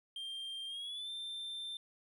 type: tone with pitch glide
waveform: triangle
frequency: 3181 to 3571 Hz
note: G7 to A7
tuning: +25 to +25 cents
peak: -39 dBFS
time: 0.16-1.77 s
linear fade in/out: 2 ms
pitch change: +200 cents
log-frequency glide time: 0.67-1.1 s
effects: none